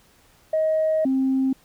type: tone pair in turn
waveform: sine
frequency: 630 / 264.9 Hz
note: D#5 / C4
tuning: +21 / +22 cents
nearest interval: octave + minor third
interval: 1499 cents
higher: first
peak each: -17 dBFS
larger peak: neither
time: 0.53-1.05 / 1.05-1.53 s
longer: first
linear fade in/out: 5 ms
effects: tanh soft clip ceiling -14 dBFS + pink hiss -57 dBFS RMS until 1.64 s